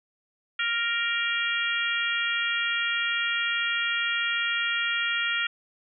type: harmonic tone with a mistuned harmonic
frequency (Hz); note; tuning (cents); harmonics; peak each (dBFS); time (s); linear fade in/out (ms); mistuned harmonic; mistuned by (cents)
466.5; A#4; +1; 3 / 4 / 5 / 6 / 7; -29 / -30 / -31 / -32 / -32; 0.59-5.47; 5; 5; +19
effects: none